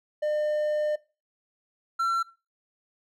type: tone pair in turn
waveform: triangle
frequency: 603 / 1353.7 Hz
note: D5 / E6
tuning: +46 / +46 cents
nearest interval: octave + major second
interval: 1400 cents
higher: second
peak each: -22 / -21 dBFS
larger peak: second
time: 0.22-0.96 / 1.99-2.23 s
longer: first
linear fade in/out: 10 ms
effects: noise-tail reverb RT60 0.3 s tail -19 dB re dry